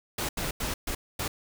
pink noise bursts at uneven times, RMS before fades -31 dBFS, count 5, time 0.18-0.29 / 0.37-0.51 / 0.6-0.74 / 0.87-0.95 / 1.19-1.28 s, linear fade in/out 5 ms, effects none

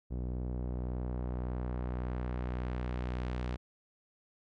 sawtooth tone with low-pass filter sweep, 61.74 Hz, B1, in tune, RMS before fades -36 dBFS, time 0.1-3.57 s, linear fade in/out 20 ms, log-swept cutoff 420 to 4100 Hz, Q 0.71, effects none

